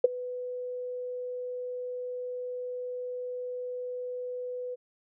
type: tone with ADSR envelope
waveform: sine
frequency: 497.4 Hz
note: B4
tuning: 12 cents sharp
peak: -12 dBFS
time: 0.04-4.76 s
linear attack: 5 ms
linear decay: 18 ms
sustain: -21 dB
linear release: 25 ms
effects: none